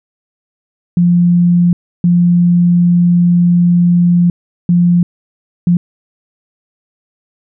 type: tone bursts at uneven times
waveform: sine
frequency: 174.61 Hz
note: F3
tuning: in tune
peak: -6 dBFS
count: 4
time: 0.97-1.73 / 2.04-4.3 / 4.69-5.03 / 5.67-5.77 s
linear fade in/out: 2 ms
effects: none